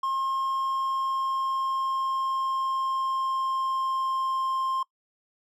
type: tone with pitch glide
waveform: triangle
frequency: 1069 to 1056.1 Hz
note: C6 to C6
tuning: +37 to +16 cents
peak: -23 dBFS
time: 0.03-4.83 s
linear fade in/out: 5 ms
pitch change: -21 cents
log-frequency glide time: 0.65-4.5 s
effects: noise-tail reverb RT60 0.1 s tail -23 dB re dry